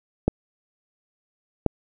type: clicks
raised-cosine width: 2 ms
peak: -5 dBFS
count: 2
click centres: 0.28 / 1.663 s
effects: none